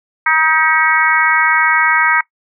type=harmonic tone with a mistuned harmonic; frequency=315.9 Hz; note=D#4; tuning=26 cents sharp; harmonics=3 / 4 / 5 / 6 / 7; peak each=-16 / -16 / -16 / -16 / -16 dBFS; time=0.26-2.21 s; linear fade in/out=5 ms; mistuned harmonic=6; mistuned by=+22 cents; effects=noise-tail reverb RT60 0.1 s tail -21 dB re dry